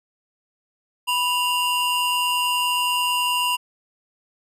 square tone pair together, 987.8 / 2794 Hz, B5 / F7, 0 / 0 cents, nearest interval octave + tritone, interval 1800 cents, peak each -23 dBFS, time 1.07-3.57 s, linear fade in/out 20 ms, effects resampled to 32000 Hz

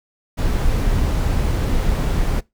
brown noise, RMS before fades -18 dBFS, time 0.37-2.41 s, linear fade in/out 20 ms, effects noise-tail reverb RT60 0.2 s tail -22 dB re dry

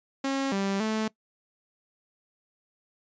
sawtooth tone with pitch steps, 271.7 / 196.3 / 218.3 Hz, C#4 / G3 / A3, -35 / +3 / -13 cents, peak -22 dBFS, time 0.24-1.08 s, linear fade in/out 5 ms, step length 280 ms, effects noise-tail reverb RT60 0.1 s tail -21 dB re dry + resampled to 16000 Hz

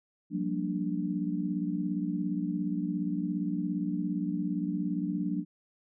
sine chord, G minor seventh, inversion third, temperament equal with one note detuned, 178.7 / 196 / 233.1 / 293.7 Hz, F3 / G3 / Bb3 / D4, +40 / 0 / 0 / 0 cents, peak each -33 / -35 / -37 / -33 dBFS, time 0.3-5.45 s, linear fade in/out 50 ms, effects none

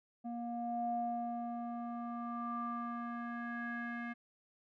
square tone with low-pass filter sweep, 236.7 Hz, A#3, 27 cents sharp, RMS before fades -40 dBFS, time 0.24-4.14 s, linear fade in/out 20 ms, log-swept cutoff 580 to 1900 Hz, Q 7, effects none

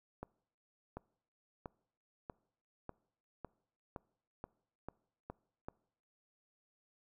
accelerating click train, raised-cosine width 1 ms, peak -29 dBFS, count 11, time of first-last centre 0.23-5.685 s, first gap 740 ms, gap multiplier 0.93, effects noise-tail reverb RT60 0.7 s tail -24 dB re dry

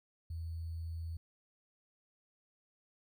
sine tone with sample-and-hold, 82.41 Hz, E2, in tune, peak -38 dBFS, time 0.3-1.17 s, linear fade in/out 5 ms, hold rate 4410 Hz, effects none

